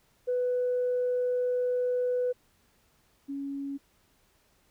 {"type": "tone pair in turn", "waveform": "sine", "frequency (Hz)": [496.4, 278.4], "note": ["B4", "C#4"], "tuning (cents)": [9, 8], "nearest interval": "minor seventh", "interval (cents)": 1001, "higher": "first", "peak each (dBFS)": [-24, -32], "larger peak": "first", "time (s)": [[0.27, 2.33], [3.28, 3.78]], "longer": "first", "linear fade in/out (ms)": 20, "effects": ["tanh soft clip ceiling -21 dBFS", "pink hiss -67 dBFS RMS until 4.7 s"]}